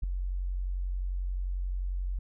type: tone with ADSR envelope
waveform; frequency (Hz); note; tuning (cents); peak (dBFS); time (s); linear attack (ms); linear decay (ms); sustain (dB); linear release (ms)
sine; 45.66; F#1; -22; -23; 0.02-2.19; 16; 3; -6; 5
effects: none